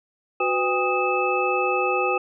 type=tone cluster; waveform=sine; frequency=369.1 / 503 / 804 / 1248 / 2614 Hz; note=F#4 / B4 / G5 / D#6 / E7; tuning=-4 / +32 / +44 / +5 / -15 cents; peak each=-26 dBFS; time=0.4-2.18 s; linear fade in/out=5 ms; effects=none